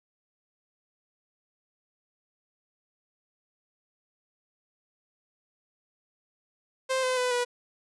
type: tone with pitch steps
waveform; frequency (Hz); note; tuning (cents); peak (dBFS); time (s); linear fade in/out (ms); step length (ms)
sawtooth; 523.3 / 511.3 / 499.7 / 488.3; C5 / C5 / B4 / B4; 0 / -40 / +20 / -20; -21; 6.89-7.45; 20; 140
effects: resampled to 24000 Hz